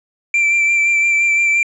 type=tone with vibrato; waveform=triangle; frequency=2349 Hz; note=D7; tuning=in tune; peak=-10 dBFS; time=0.34-1.63 s; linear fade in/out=2 ms; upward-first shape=sine; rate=5.8 Hz; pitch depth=21 cents each way; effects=resampled to 22050 Hz